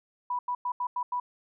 sine tone bursts at uneven times, 984 Hz, B5, 7 cents flat, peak -27 dBFS, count 6, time 0.3-0.39 / 0.48-0.55 / 0.65-0.72 / 0.8-0.87 / 0.96-1.03 / 1.12-1.2 s, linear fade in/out 5 ms, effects none

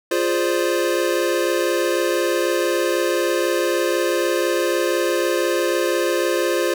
square chord, D half-diminished seventh, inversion first, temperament equal, 349.2 / 415.3 / 523.3 / 587.3 Hz, F4 / Ab4 / C5 / D5, 0 / 0 / 0 / 0 cents, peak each -22 / -26 / -23 / -28 dBFS, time 0.11-6.74 s, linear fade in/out 5 ms, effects none

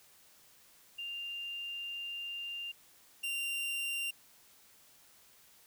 sine / 45% pulse tone pair in turn, 2794 / 2778 Hz, F7 / F7, 0 / -10 cents, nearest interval unison, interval 10 cents, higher first, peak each -38 / -34 dBFS, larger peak second, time 0.98-2.72 / 3.23-4.11 s, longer first, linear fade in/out 10 ms, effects white hiss -62 dBFS RMS until 5.66 s

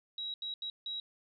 sine tone bursts at uneven times, 3857 Hz, B7, 42 cents flat, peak -36 dBFS, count 4, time 0.18-0.34 / 0.42-0.54 / 0.62-0.7 / 0.86-1 s, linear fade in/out 2 ms, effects none

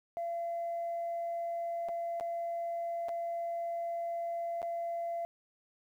sine tone with dropouts, 681 Hz, F5, 44 cents flat, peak -32 dBFS, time 0.17-5.25 s, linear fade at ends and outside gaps 0 ms, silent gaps 1.886-1.891 / 2.199-2.209 / 3.085-3.091 / 4.618-4.628 s, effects tanh soft clip ceiling -30 dBFS + 11-bit

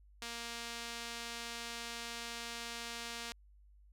sawtooth tone with band-pass filter, 234.1 Hz, A#3, 8 cents sharp, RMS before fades -44 dBFS, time 0.22-3.32 s, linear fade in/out 0 ms, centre 4500 Hz, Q 0.7, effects added 50 Hz sine -59 dBFS peak until 3.92 s

